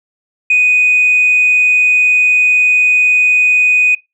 sine tone, 2489 Hz, D#7, in tune, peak -6 dBFS, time 0.5-3.95 s, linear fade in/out 5 ms, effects noise-tail reverb RT60 0.2 s tail -22 dB re dry + tanh soft clip ceiling -3 dBFS

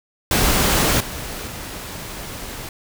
pink noise with level steps, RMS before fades -17 / -30 / -32 dBFS, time 0.31-2.69 s, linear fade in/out 2 ms, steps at 1 / 1.47 s, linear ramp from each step 5 ms, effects none

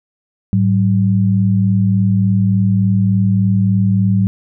sine tone pair together, 106.7 / 190.12 Hz, G#2 / F#3, +47 / +47 cents, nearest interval minor seventh, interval 1000 cents, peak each -13 dBFS, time 0.53-4.27 s, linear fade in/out 0 ms, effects none

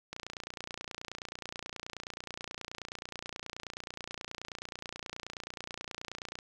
click train, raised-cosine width 0.2 ms, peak -22 dBFS, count 185, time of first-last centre 0.13-6.389 s, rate 29.4 Hz, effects none

